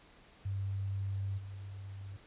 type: tone with level steps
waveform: sine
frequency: 98 Hz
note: G2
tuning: in tune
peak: -33 / -42 dBFS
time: 0.45-2.17 s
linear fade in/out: 10 ms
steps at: 1.37 s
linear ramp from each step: 20 ms
effects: pink hiss -60 dBFS RMS until 2.26 s + resampled to 8000 Hz